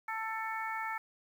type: harmonic tone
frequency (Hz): 443.5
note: A4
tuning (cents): +14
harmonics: 2 / 3 / 4 / 5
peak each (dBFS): -38 / -40 / -41 / -42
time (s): 0.08-0.98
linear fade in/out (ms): 5
effects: 10-bit